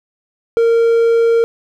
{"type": "tone", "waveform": "triangle", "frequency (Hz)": 461.6, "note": "A#4", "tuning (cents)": -17, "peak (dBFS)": -7, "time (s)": [0.57, 1.44], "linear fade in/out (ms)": 0, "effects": []}